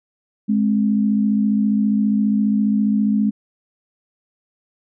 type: tone pair together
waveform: sine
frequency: 210 / 264.8 Hz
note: G#3 / C4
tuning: +19 / +21 cents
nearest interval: major third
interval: 402 cents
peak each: -15 / -22 dBFS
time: 0.48-3.31 s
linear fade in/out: 20 ms
effects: none